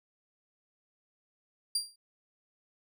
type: tone with exponential decay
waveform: 30% pulse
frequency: 4754 Hz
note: D8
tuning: 20 cents sharp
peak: -22 dBFS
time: 1.75-1.96 s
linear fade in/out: 5 ms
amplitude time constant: 44 ms
effects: none